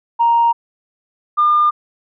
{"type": "tone pair in turn", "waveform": "sine", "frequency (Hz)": [934, 1205.2], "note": ["A#5", "D6"], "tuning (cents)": [3, 44], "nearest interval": "major third", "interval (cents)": 441, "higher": "second", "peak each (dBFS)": -9, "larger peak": "neither", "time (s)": [[0.19, 0.53], [1.37, 1.71]], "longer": "neither", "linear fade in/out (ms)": 20, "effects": ["tanh soft clip ceiling -5 dBFS"]}